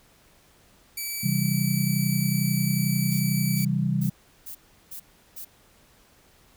5% pulse tone, 2304 Hz, D7, 34 cents flat, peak -20 dBFS, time 0.97-3.65 s, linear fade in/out 5 ms
sine chord, C major, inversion none, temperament equal with one note detuned, 133.72 / 164.81 / 196 Hz, C3 / E3 / G3, +38 / 0 / 0 cents, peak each -26 dBFS, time 1.23-4.1 s, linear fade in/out 10 ms
violet noise bursts, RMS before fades -38 dBFS, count 6, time 3.11-5.45 s, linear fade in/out 10 ms, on 90 ms, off 360 ms
effects pink hiss -58 dBFS RMS until 6.56 s

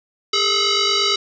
sine tone with frequency modulation, 451.3 Hz, A4, 44 cents sharp, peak -15 dBFS, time 0.33-1.16 s, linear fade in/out 5 ms, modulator 854 Hz, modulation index 5.9, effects none

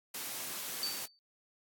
white noise, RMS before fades -40 dBFS, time 0.14-1.06 s, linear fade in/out 5 ms
sine tone with exponential decay, 4572 Hz, D8, 47 cents flat, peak -30 dBFS, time 0.83-1.19 s, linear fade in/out 0 ms, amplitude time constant 78 ms
effects high-pass 150 Hz 12 dB/octave + AAC 64 kbps

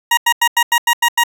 20% pulse tone bursts, 946 Hz, A#5, 25 cents sharp, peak -5 dBFS, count 8, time 0.11-1.237 s, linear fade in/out 5 ms, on 63 ms, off 89 ms, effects none

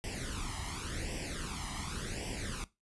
pink noise with flanger, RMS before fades -39 dBFS, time 0.04-2.64 s, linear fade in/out 0 ms, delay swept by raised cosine 0.37 to 1 ms, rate 0.9 Hz, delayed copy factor +0.8, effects noise-tail reverb RT60 0.2 s tail -17 dB re dry + resampled to 24000 Hz

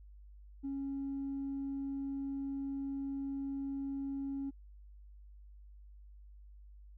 triangle tone with tanh clipping, 275 Hz, C#4, 14 cents flat, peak -36 dBFS, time 0.63-4.51 s, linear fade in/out 20 ms, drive 5 dB, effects added 50 Hz sine -52 dBFS peak until 6.97 s

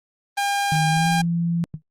sawtooth tone, 804 Hz, G5, 44 cents sharp, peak -16 dBFS, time 0.37-1.22 s, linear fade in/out 10 ms
sine tone with pitch glide, 155.56 to 169.64 Hz, D#3 to E3, 0 to +50 cents, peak -19 dBFS, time 0.72-1.64 s, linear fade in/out 0 ms, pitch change +150 cents, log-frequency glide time 0.89-1.1 s
sine tone with exponential decay, 155.56 Hz, D#3, in tune, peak -23 dBFS, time 1.74-1.82 s, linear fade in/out 0 ms, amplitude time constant 17 ms
effects low-pass 12000 Hz 12 dB/octave + Opus 24 kbps

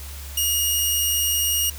10% pulse tone, 2865 Hz, F7, 44 cents sharp, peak -11 dBFS, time 0.37-1.7 s, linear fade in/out 5 ms, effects added 70 Hz sine -34 dBFS peak until 1.78 s + white hiss -40 dBFS RMS until 1.78 s

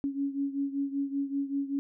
sine beating tone pair, 277.2 / 282.4 Hz, C#4 / C#4, 0 / +32 cents, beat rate 5.2 Hz, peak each -30 / -34 dBFS, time 0.04-1.79 s, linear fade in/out 0 ms, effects none

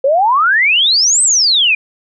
sine exponential two-way sweep, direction up then down, 518 to 8372 to 2370 Hz, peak -8 dBFS, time 0.04-1.75 s, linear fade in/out 5 ms, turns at 1.22 s, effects none

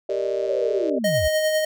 sine chord, Eb major seventh, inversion first, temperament equal, 392 / 466.2 / 587.3 / 622.3 Hz, G4 / Bb4 / D5 / Eb5, 0 / 0 / 0 / 0 cents, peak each -26 / -29 / -26 / -28 dBFS, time 0.09-0.99 s, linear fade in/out 5 ms
click train, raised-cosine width 0.2 ms, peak -27 dBFS, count 98, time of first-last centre 0.1-0.895 s, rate 122 Hz
sine linear sweep, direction down, 603 to 55 Hz, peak -24 dBFS, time 0.44-1.28 s, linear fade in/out 5 ms
square tone with tremolo, 622.3 Hz, D#5, in tune, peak -18 dBFS, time 1.04-1.65 s, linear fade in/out 5 ms, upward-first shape sine, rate 10 Hz, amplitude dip 35%
effects none

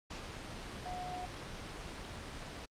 sine tone in noise, 726 Hz, F#5, 33 cents flat, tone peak -40 dBFS, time 0.85-1.26 s, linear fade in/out 10 ms, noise pink, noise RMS -44 dBFS, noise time 0.1-2.66 s, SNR +1 dB, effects low-pass 6000 Hz 12 dB/octave + Opus 48 kbps

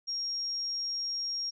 sine tone, 5580 Hz, F8, 2 cents flat, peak -31 dBFS, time 0.07-1.51 s, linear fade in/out 20 ms, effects none

